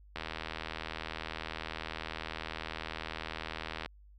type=click train; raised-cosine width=0.3 ms; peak=-21 dBFS; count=297; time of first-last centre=0.16-3.86 s; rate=80 Hz; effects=added 50 Hz sine -54 dBFS peak until 4.18 s